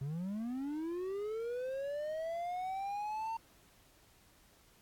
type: linear sweep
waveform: triangle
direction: up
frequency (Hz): 131 to 913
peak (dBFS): -34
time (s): 0.01-3.37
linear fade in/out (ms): 5
effects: pink hiss -65 dBFS RMS until 4.81 s + AAC 64 kbps